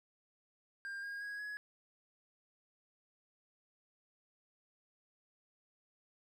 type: tone with pitch steps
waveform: triangle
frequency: 1600 / 1626.1 / 1652.6 / 1679.5 Hz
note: G6 / G#6 / G#6 / G#6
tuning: +35 / -37 / -9 / +19 cents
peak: -39 dBFS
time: 0.85-1.57 s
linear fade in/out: 0 ms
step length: 180 ms
effects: none